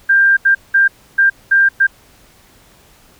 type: tone bursts at uneven times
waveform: sine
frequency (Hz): 1590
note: G6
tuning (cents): +24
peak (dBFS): -7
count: 6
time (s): 0.09-0.37 / 0.45-0.55 / 0.74-0.88 / 1.18-1.3 / 1.51-1.69 / 1.8-1.87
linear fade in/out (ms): 10
effects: pink hiss -48 dBFS RMS until 3.19 s